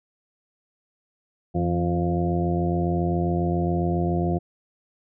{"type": "harmonic tone with a mistuned harmonic", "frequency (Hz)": 87.31, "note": "F2", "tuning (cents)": 0, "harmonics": [1, 2, 3, 4, 5, 6, 7, 8], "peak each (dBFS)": [-27, -24, -34, -27, -40, -35, -40, -30], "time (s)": [1.54, 4.39], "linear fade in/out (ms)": 20, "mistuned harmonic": 2, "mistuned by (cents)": -61, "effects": []}